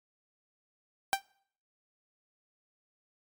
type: tone with exponential decay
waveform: sawtooth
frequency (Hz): 784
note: G5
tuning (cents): 0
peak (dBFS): -17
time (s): 1.13-1.22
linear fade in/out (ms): 0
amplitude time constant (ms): 18
effects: noise-tail reverb RT60 0.6 s tail -25 dB re dry + MP3 96 kbps